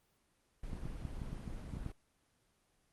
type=noise; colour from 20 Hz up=brown; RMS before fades=-44 dBFS; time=0.63-1.92 s; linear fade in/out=5 ms
type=clicks; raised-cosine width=5 ms; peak=-29 dBFS; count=9; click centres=0.732 / 0.855 / 1.052 / 1.218 / 1.33 / 1.478 / 1.737 / 1.77 / 1.863 s
effects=pink hiss -75 dBFS RMS until 2.92 s + Opus 24 kbps